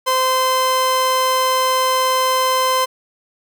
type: tone pair together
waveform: 45% pulse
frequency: 517 / 1034 Hz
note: C5 / C6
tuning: -21 / -21 cents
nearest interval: octave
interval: 1200 cents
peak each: -20 / -16 dBFS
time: 0.06-2.86 s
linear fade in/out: 20 ms
effects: none